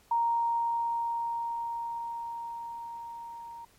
sine tone with level ramp, 932.3 Hz, A#5, in tune, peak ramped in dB -23 to -41 dBFS, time 0.11-3.65 s, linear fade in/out 5 ms, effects pink hiss -62 dBFS RMS until 3.78 s + MP3 64 kbps

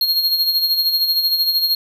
square tone with tremolo, 4256 Hz, C8, 29 cents sharp, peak -13 dBFS, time 0.01-1.75 s, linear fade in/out 2 ms, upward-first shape sine, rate 13 Hz, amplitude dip 55%, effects none

